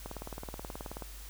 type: click train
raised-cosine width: 1 ms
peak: -26 dBFS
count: 19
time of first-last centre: 0.06-1.023 s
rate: 18.7 Hz
effects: added 50 Hz sine -45 dBFS peak until 1.29 s + white hiss -51 dBFS RMS until 1.29 s